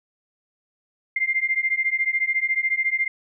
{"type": "beating tone pair", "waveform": "sine", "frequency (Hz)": [2093, 2107], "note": ["C7", "C7"], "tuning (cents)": [0, 12], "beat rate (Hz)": 14, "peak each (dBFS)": -23, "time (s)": [1.16, 3.08], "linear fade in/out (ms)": 5, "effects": []}